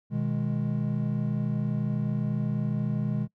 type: chord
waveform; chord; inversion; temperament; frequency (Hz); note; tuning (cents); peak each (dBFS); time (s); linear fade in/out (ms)
triangle; G# minor; first; equal; 123.47 / 155.56 / 207.7; B2 / D#3 / G#3; 0 / 0 / 0; -28; 0.1-3.28; 50
effects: noise-tail reverb RT60 0.1 s tail -22 dB re dry